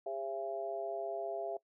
harmonic tone with a mistuned harmonic, 134.8 Hz, C#3, 48 cents flat, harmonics 3 / 4 / 5 / 6, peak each -42 / -45 / -38 / -50 dBFS, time 0.06-1.57 s, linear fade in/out 5 ms, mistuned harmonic 6, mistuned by +23 cents, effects noise-tail reverb RT60 0.1 s tail -20 dB re dry

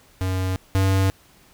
square tone pair in turn, 93.4 / 95.97 Hz, F#2 / G2, +17 / -36 cents, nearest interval unison, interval 47 cents, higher second, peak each -22 / -17 dBFS, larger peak second, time 0.21-0.56 / 0.75-1.1 s, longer neither, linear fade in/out 0 ms, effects pink hiss -54 dBFS RMS until 1.53 s

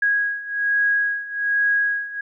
sine beating tone pair, 1650 / 1651.2 Hz, G#6 / G#6, -12 / -10 cents, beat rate 1.2 Hz, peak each -23 / -20 dBFS, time 0.02-2.21 s, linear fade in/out 5 ms, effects none

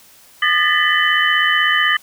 sine tone cluster, 1216 / 1736 / 1812 / 1982 / 3016 Hz, D#6 / A6 / A#6 / B6 / F#7, -40 / -24 / -50 / +6 / +32 cents, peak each -19 dBFS, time 0.42-1.97 s, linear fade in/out 5 ms, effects white hiss -47 dBFS RMS until 2.02 s

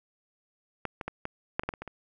clicks, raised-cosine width 0.5 ms, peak -16 / -20 / -18 / -18 / -11 / -22 / -14 / -25 / -23 / -25 dBFS, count 10, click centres 0.853 / 1.012 / 1.08 / 1.254 / 1.595 / 1.635 / 1.69 / 1.738 / 1.82 / 1.877 s, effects none

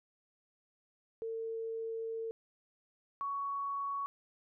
sine tone pair in turn, 451.4 / 1117.9 Hz, A4 / C#6, +44 / +14 cents, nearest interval octave + major third, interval 1570 cents, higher second, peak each -36 / -34 dBFS, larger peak second, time 1.22-2.31 / 3.21-4.06 s, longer first, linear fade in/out 0 ms, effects none

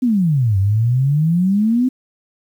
sine exponential two-way sweep, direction down then up, 261.6 to 94.4 to 261.6 Hz, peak -12 dBFS, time 0.02-1.89 s, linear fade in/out 10 ms, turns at 0.58 s, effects 8-bit

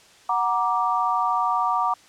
sine chord, Gb augmented, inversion none, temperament equal with one note detuned, 740 / 941.5 / 1174.7 Hz, Gb5 / Bb5 / D6, 0 / +17 / 0 cents, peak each -25 / -24 / -23 dBFS, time 0.29-1.94 s, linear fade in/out 5 ms, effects white hiss -52 dBFS RMS until 2.08 s + low-pass 7000 Hz 12 dB/octave

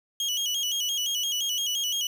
30% pulse tone with vibrato, 3100 Hz, G7, 20 cents flat, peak -23 dBFS, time 0.2-2.07 s, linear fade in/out 2 ms, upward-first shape square, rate 5.8 Hz, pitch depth 81 cents each way, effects 9-bit

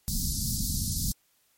pink band-stop noise, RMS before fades -29 dBFS, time 0.08-1.12 s, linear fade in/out 0 ms, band 240 to 4400 Hz, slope 48 dB/octave, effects white hiss -68 dBFS RMS until 1.57 s + MP3 64 kbps

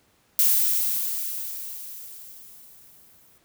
violet noise with exponential decay, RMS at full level -18 dBFS, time 0.39-3.38 s, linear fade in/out 1 ms, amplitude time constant 650 ms, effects pink hiss -63 dBFS RMS until 3.44 s + high-pass 60 Hz 12 dB/octave

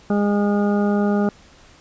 harmonic tone, 204.6 Hz, G#3, 26 cents flat, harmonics 1 / 2 / 3 / 4 / 6 / 7, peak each -17 / -23 / -27 / -29 / -33 / -34 dBFS, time 0.1-1.29 s, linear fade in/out 2 ms, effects pink hiss -49 dBFS RMS until 1.8 s + resampled to 16000 Hz

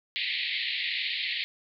pink band-pass noise, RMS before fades -31 dBFS, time 0.16-1.44 s, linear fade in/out 0 ms, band 1900 to 4400 Hz, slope 96 dB/octave, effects none

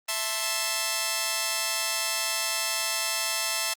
5% pulse chord, A minor, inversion second, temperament just, 660 / 880 / 1056 Hz, E5 / A5 / C6, +2 / 0 / +16 cents, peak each -20 dBFS, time 0.08-3.74 s, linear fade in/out 10 ms, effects Opus 32 kbps

